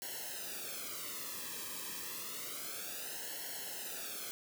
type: noise with flanger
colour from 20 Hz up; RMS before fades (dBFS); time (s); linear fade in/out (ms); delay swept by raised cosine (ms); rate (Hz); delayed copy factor
white; -43; 0.02-4.31; 0; 0.82 to 1.41; 0.29; -0.95
effects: none